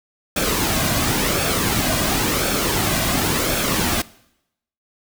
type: noise with flanger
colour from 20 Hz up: pink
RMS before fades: -20 dBFS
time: 0.36-4.02 s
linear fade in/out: 5 ms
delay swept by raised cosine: 1 to 2.3 ms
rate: 0.94 Hz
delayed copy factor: -0.5
effects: noise-tail reverb RT60 0.8 s tail -21 dB re dry